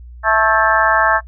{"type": "harmonic tone with a mistuned harmonic", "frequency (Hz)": 218.8, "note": "A3", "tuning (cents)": -9, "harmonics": [3, 4, 5, 6, 7, 8], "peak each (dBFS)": [-18, -18, -18, -18, -18, -18], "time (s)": [0.23, 1.21], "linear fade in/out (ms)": 50, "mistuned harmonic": 7, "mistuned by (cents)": 64, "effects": ["noise-tail reverb RT60 0.1 s tail -21 dB re dry", "added 60 Hz sine -33 dBFS peak until 1.27 s"]}